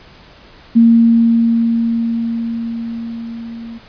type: tone with level ramp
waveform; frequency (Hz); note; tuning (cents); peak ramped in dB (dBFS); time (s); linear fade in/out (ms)
sine; 230.7; A#3; -18; -4 to -27; 0.75-3.79; 20
effects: pink hiss -42 dBFS RMS until 3.88 s + resampled to 11025 Hz